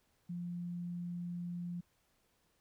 sine tone, 174.61 Hz, F3, in tune, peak -38 dBFS, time 0.29-1.81 s, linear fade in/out 10 ms, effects pink hiss -75 dBFS RMS until 2.6 s

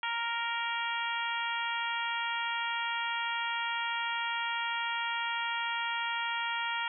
harmonic tone, 466.2 Hz, A#4, in tune, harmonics 2 / 3 / 4 / 5 / 6 / 7, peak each -35 / -37 / -38 / -39 / -40 / -40 dBFS, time 0.03-6.88 s, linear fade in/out 2 ms, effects none

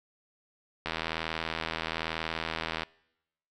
click train, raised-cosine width 0.3 ms, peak -15 dBFS, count 161, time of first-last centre 0.86-2.833 s, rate 81.1 Hz, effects noise-tail reverb RT60 0.9 s tail -25 dB re dry

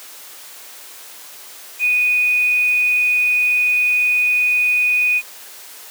sine tone with quantisation, 2478 Hz, D#7, 8 cents flat, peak -13 dBFS, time 1.79-5.22 s, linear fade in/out 50 ms, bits 6, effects white hiss -38 dBFS RMS until 5.9 s + high-pass 400 Hz 12 dB/octave

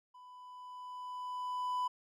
triangle tone with level ramp, 997 Hz, B5, 16 cents sharp, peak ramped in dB -51 to -29 dBFS, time 0.14-1.88 s, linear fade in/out 10 ms, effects none

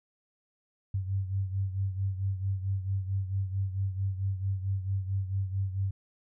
sine beating tone pair, 95.9 / 100.4 Hz, G2 / G2, -37 / +42 cents, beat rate 4.5 Hz, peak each -29 / -35 dBFS, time 0.94-5.91 s, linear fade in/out 5 ms, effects none

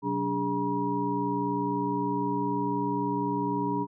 sine tone cluster, 129 / 188.9 / 288.3 / 408.5 / 959 Hz, C3 / F#3 / D4 / G#4 / A#5, -24 / +36 / -32 / -29 / +49 cents, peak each -37 / -34 / -30 / -34 / -30 dBFS, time 0.02-3.87 s, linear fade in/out 50 ms, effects none

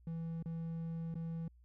triangle tone with dropouts, 164.8 Hz, E3, in tune, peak -36 dBFS, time 0.07-1.48 s, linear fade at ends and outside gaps 2 ms, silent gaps 0.426-0.458 / 1.142-1.154 s, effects added 60 Hz sine -60 dBFS peak until 1.64 s

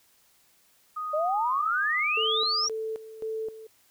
sine tone with pitch glide, 1243 to 1221.6 Hz, D#6 to D#6, -2 to -32 cents, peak -30 dBFS, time 0.96-2.67 s, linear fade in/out 10 ms, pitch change -30 cents, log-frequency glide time 1.22-2.1 s
sine exponential sweep, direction up, 587.3 to 5770 Hz, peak -24 dBFS, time 1.13-2.69 s, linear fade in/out 10 ms
sine tone with tremolo, 441.2 Hz, A4, 5 cents sharp, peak -29 dBFS, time 2.17-3.67 s, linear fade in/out 5 ms, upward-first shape square, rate 1.9 Hz, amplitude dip 75%
effects white hiss -63 dBFS RMS until 3.9 s

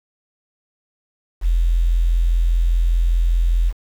sine tone with quantisation, 42.48 Hz, F1, 47 cents flat, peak -13 dBFS, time 1.41-3.73 s, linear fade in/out 50 ms, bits 7, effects none

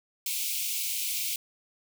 white high-pass noise, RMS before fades -31 dBFS, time 0.26-1.36 s, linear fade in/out 2 ms, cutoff 2200 Hz, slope 96 dB/octave, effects none

